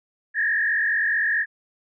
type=tone with frequency modulation; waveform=sine; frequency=1760 Hz; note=A6; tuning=in tune; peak=-19 dBFS; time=0.34-1.46 s; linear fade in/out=50 ms; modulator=44.6 Hz; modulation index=2.3; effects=none